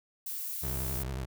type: noise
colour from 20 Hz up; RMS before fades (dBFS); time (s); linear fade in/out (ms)
violet; -37; 0.26-1.03; 5
type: tone with vibrato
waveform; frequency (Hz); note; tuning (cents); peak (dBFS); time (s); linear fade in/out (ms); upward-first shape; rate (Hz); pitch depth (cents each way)
25% pulse; 65.3; C2; -3; -30; 0.62-1.26; 20; sine; 11; 120
effects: none